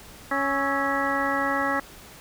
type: harmonic tone with a mistuned harmonic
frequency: 277.2 Hz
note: C#4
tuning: in tune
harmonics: 1 / 2 / 3 / 4 / 5 / 6 / 7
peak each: -30 / -30 / -30 / -30 / -30 / -30 / -30 dBFS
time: 0.31-1.8 s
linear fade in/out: 5 ms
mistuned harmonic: 5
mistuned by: -87 cents
effects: pink hiss -46 dBFS RMS until 2.2 s